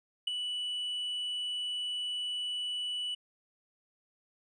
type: tone with ADSR envelope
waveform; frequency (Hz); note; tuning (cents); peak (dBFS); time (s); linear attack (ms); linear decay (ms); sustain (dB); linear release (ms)
triangle; 2960; F#7; 0; -22; 0.27-3.15; 8; 6; -9; 10
effects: tanh soft clip ceiling -22 dBFS + resampled to 22050 Hz